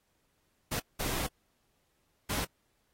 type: noise bursts at uneven times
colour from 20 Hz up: pink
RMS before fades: -34 dBFS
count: 3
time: 0.71-0.8 / 0.99-1.27 / 2.29-2.45 s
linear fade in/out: 10 ms
effects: pink hiss -75 dBFS RMS until 2.93 s + AAC 48 kbps